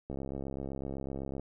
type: click train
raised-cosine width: 2 ms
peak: -25 dBFS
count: 89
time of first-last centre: 0.1-1.396 s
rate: 67.9 Hz
effects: none